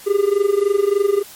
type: tone with amplitude modulation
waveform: triangle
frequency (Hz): 402.5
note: G4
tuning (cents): +46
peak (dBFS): -8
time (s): 0.06-1.23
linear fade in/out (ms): 20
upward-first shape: sine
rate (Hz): 23.4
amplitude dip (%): 85
effects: white hiss -40 dBFS RMS until 1.35 s + MP3 64 kbps